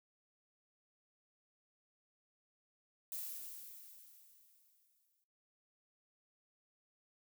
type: noise with exponential decay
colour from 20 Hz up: violet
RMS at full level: -42 dBFS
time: 3.12-5.24 s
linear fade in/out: 1 ms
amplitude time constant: 460 ms
effects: noise-tail reverb RT60 0.3 s tail -17 dB re dry